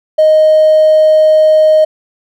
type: tone with hard clipping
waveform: triangle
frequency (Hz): 622.3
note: D#5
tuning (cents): 0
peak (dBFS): -4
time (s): 0.18-1.85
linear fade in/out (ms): 10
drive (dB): 3
effects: none